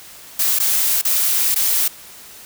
blue noise with dropouts, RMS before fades -17 dBFS, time 0.39-1.88 s, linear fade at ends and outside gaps 5 ms, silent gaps 0.589-0.599 / 1.015-1.049 / 1.546-1.559 s, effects white hiss -40 dBFS RMS until 2.45 s

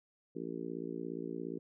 harmonic tone, 57.2 Hz, A#1, 32 cents flat, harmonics 3 / 4 / 5 / 6 / 7 / 8, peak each -46 / -47 / -43 / -44 / -44 / -48 dBFS, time 0.35-1.59 s, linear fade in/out 10 ms, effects none

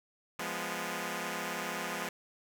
5% pulse chord, F diminished, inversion none, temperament equal, 174.61 / 207.7 / 246.9 Hz, F3 / Ab3 / Cb4, 0 / 0 / 0 cents, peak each -28 dBFS, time 0.39-2.09 s, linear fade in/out 2 ms, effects none

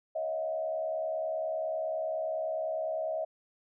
sine tone with frequency modulation, 639 Hz, D#5, 46 cents sharp, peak -30 dBFS, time 0.15-3.25 s, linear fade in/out 10 ms, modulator 69.9 Hz, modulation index 0.71, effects none

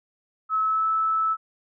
sine tone with pitch glide, 1294 to 1309 Hz, E6 to E6, -32 to -13 cents, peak -20 dBFS, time 0.49-1.37 s, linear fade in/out 50 ms, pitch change +19 cents, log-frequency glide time 0.62-0.87 s, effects none

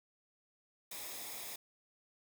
white noise with comb filter, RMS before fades -45 dBFS, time 0.91-1.56 s, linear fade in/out 5 ms, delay 0.68 ms, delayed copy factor -0.55, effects none

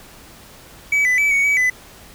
triangle tone with pitch steps, 2284 / 1999 / 2301 / 2232 / 2279 / 2005 Hz, D7 / B6 / D7 / C#7 / C#7 / B6, -49 / +20 / -36 / +11 / +47 / +26 cents, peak -12 dBFS, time 0.92-1.7 s, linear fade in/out 5 ms, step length 130 ms, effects pink hiss -43 dBFS RMS until 2.14 s

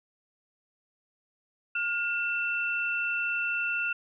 sine tone pair together, 1422 / 2684 Hz, F6 / E7, +31 / +31 cents, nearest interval major seventh, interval 1100 cents, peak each -30 / -29 dBFS, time 1.75-3.93 s, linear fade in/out 5 ms, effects none

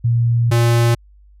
sine / square tone pair in turn, 117.7 / 117.7 Hz, A#2 / A#2, +17 / +17 cents, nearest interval unison, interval 0 cents, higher neither, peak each -12 dBFS, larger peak neither, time 0.04-0.51 / 0.51-0.95 s, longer first, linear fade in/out 10 ms, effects added 50 Hz sine -44 dBFS peak until 1.4 s + resampled to 32000 Hz

